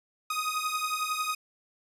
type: beating tone pair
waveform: sawtooth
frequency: 1244.5 / 1255.5 Hz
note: D#6 / D#6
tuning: 0 / +15 cents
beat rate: 11 Hz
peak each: -28 dBFS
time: 0.3-1.35 s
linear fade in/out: 5 ms
effects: resampled to 32000 Hz